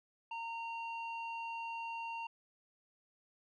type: tone with low-pass filter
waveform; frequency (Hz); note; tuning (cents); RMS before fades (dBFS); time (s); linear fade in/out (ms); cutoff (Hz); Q
square; 920; A#5; -23; -42; 0.31-2.27; 5; 2300; 4.7
effects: none